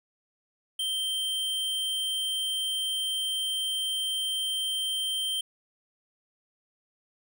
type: tone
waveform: square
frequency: 3136 Hz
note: G7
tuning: in tune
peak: -28 dBFS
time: 0.79-5.41 s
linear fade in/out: 5 ms
effects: none